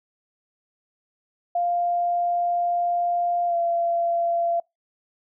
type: tone with pitch glide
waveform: sine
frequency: 698.5 to 683.7 Hz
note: F5 to F5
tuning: 0 to -37 cents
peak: -20 dBFS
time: 1.55-4.6 s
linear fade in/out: 5 ms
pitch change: -37 cents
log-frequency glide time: 3.47-3.55 s
effects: noise-tail reverb RT60 0.2 s tail -26 dB re dry